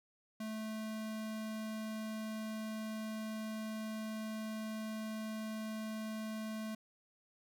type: tone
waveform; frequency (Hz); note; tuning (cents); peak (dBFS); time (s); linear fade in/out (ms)
square; 218.1; A3; -15; -40; 0.4-6.75; 5
effects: none